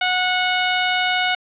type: tone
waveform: 10% pulse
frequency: 733 Hz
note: F#5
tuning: 16 cents flat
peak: -8 dBFS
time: 0.01-1.35 s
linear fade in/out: 5 ms
effects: resampled to 8000 Hz + 7-bit